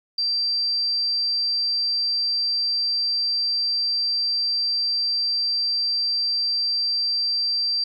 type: tone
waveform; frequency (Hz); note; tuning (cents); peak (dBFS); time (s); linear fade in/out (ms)
sine; 4700; D8; +1; -20; 0.18-7.84; 5
effects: 10-bit